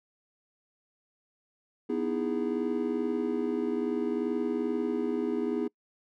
triangle chord, E major seventh, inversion second, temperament just, 247.2 / 309 / 329.6 / 412 Hz, B3 / D#4 / E4 / G#4, +2 / -12 / 0 / -14 cents, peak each -30 / -33 / -32 / -30 dBFS, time 1.89-5.68 s, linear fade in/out 10 ms, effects noise-tail reverb RT60 0.1 s tail -26 dB re dry

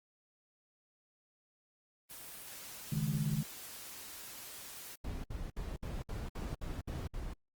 white noise, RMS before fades -48 dBFS, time 2.09-4.96 s, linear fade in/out 20 ms
sine chord, C# suspended second, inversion none, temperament equal with one note detuned, 138.59 / 155.56 / 211.2 Hz, C#3 / D#3 / G#3, 0 / 0 / +29 cents, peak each -36 / -34 / -38 dBFS, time 2.92-3.43 s, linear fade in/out 5 ms
brown noise bursts, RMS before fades -40 dBFS, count 9, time 5.04-7.336 s, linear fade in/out 5 ms, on 200 ms, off 62 ms
effects Opus 24 kbps

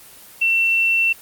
sine tone with frequency modulation, 2700 Hz, E7, 41 cents sharp, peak -14 dBFS, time 0.41-1.13 s, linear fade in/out 10 ms, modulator 37 Hz, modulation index 0.29, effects white hiss -43 dBFS RMS until 1.21 s + Opus 24 kbps

